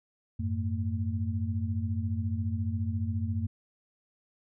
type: tone cluster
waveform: sine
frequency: 92 / 106.4 / 226.4 Hz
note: F#2 / G#2 / A3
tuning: -9 / +42 / +50 cents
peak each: -30 / -34 / -35 dBFS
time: 0.39-3.47 s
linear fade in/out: 10 ms
effects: none

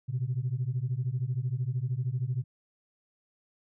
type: beating tone pair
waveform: sine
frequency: 119.8 / 132.8 Hz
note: A#2 / C3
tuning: +48 / +26 cents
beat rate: 13 Hz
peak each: -30 / -30 dBFS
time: 0.08-2.44 s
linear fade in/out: 20 ms
effects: tanh soft clip ceiling -22 dBFS

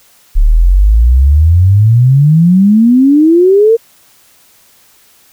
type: exponential sweep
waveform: sine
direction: up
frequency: 34.65 to 467.2 Hz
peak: -3 dBFS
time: 0.35-3.77 s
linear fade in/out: 20 ms
effects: white hiss -46 dBFS RMS until 5.32 s

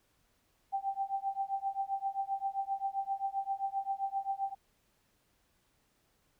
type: tone with tremolo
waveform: sine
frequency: 784 Hz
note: G5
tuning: in tune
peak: -28 dBFS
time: 0.72-4.55 s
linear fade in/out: 20 ms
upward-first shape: triangle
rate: 7.6 Hz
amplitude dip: 100%
effects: pink hiss -73 dBFS RMS until 6.39 s

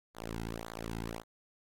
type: tone with flanger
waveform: sawtooth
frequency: 56.2 Hz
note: A1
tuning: 37 cents sharp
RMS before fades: -41 dBFS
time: 0.14-1.24 s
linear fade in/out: 50 ms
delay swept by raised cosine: 0.36 to 1.76 ms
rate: 1.8 Hz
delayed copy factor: -1
effects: AAC 48 kbps

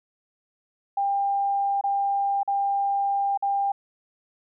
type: tone with dropouts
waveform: sine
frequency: 797 Hz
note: G5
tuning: 28 cents sharp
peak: -21 dBFS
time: 0.97-3.72 s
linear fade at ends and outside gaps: 5 ms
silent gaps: 1.812-1.838 / 2.432-2.476 / 3.375-3.424 s
effects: none

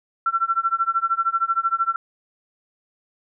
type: tone with tremolo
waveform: sine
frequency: 1350 Hz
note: E6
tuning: 41 cents sharp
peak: -15 dBFS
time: 0.26-1.96 s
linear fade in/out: 2 ms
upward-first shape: sine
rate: 13 Hz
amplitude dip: 95%
effects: none

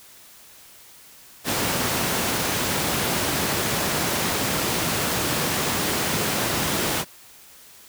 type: high-pass noise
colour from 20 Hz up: pink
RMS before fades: -24 dBFS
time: 1.44-7.05 s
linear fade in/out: 50 ms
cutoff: 120 Hz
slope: 12 dB/octave
effects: white hiss -48 dBFS RMS until 7.88 s

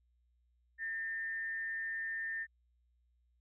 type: tone with frequency modulation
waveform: sine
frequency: 1808 Hz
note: A6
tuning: 47 cents sharp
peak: -36 dBFS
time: 0.78-2.47 s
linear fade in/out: 50 ms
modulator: 171 Hz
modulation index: 0.34
effects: added 60 Hz sine -70 dBFS peak until 3.4 s

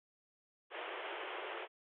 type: band-pass noise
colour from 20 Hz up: pink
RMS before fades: -44 dBFS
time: 0.7-1.68 s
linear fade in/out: 50 ms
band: 340 to 3300 Hz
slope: 96 dB/octave
effects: none

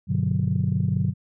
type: chord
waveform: sine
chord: G major seventh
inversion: none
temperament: just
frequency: 98 / 122.5 / 147 / 183.75 Hz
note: G2 / B2 / D3 / F#3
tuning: 0 / -14 / +2 / -12 cents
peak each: -25 dBFS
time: 0.07-1.14 s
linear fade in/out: 50 ms
effects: tanh soft clip ceiling -12 dBFS

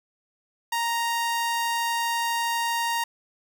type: tone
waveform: sawtooth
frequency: 932.3 Hz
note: A#5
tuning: in tune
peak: -20 dBFS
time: 0.72-3.04 s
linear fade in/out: 5 ms
effects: none

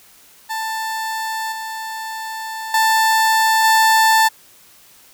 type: tone with level steps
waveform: 30% pulse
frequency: 886 Hz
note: A5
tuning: 12 cents sharp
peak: -19 / -23 / -10 / -8 dBFS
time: 0.49-4.29 s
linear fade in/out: 20 ms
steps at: 1.52 / 2.74 / 3.64 s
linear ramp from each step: 2 ms
effects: white hiss -48 dBFS RMS until 5.13 s

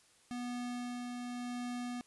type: tone with tremolo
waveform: square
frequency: 244.5 Hz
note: B3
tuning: 17 cents flat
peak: -38 dBFS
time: 0.31-2.01 s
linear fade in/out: 0 ms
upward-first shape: sine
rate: 0.89 Hz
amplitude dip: 25%
effects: white hiss -66 dBFS RMS until 2.06 s + resampled to 24000 Hz

